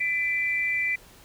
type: tone pair together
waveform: sine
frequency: 2002 / 2349 Hz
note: B6 / D7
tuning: +23 / 0 cents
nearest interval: minor third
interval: 277 cents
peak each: -26 dBFS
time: 0-0.96 s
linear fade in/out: 10 ms
effects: pink hiss -52 dBFS RMS until 1.24 s